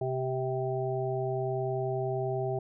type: harmonic tone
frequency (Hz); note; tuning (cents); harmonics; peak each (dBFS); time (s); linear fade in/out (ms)
130.1; C3; -9; 1 / 3 / 5 / 6; -33 / -32 / -35 / -38; 0.01-2.59; 5
effects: none